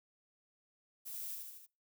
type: noise with echo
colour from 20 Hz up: violet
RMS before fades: -45 dBFS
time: 1.05-1.36 s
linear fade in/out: 20 ms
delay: 77 ms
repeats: 4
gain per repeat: -3 dB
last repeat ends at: 1.668 s
effects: noise-tail reverb RT60 0.3 s tail -24 dB re dry